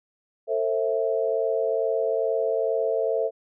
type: tone cluster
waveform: sine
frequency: 448.7 / 531 / 659 Hz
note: A4 / C5 / E5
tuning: +34 / +25 / -1 cents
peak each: -25 / -27 / -26 dBFS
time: 0.47-3.31 s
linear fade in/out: 50 ms
effects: none